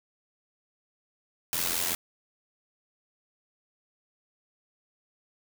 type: noise with amplitude modulation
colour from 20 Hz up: white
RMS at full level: -26 dBFS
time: 1.53-1.95 s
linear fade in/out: 0 ms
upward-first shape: sine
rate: 85.4 Hz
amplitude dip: 70%
effects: none